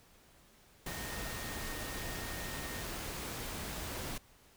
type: tone in noise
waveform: sine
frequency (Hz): 1847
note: A#6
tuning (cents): -16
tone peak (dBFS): -48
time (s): 0.87-2.83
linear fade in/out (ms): 5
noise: pink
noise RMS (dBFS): -41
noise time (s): 0.86-4.18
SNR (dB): -10
effects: pink hiss -63 dBFS RMS until 4.56 s